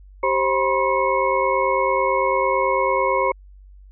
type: tone cluster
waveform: sine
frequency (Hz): 388.9 / 530 / 972 / 1061 / 2192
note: G4 / C5 / B5 / C6 / C#7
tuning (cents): -14 / +22 / -28 / +24 / -20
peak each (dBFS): -25 / -21 / -22 / -23 / -27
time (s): 0.23-3.32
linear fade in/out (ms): 5
effects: added 48 Hz sine -42 dBFS peak until 3.91 s